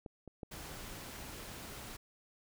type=clicks; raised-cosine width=2 ms; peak=-31 / -35 / -29 dBFS; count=3; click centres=0.062 / 0.277 / 0.432 s
type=noise; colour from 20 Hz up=pink; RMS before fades=-47 dBFS; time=0.51-1.97 s; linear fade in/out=10 ms
effects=none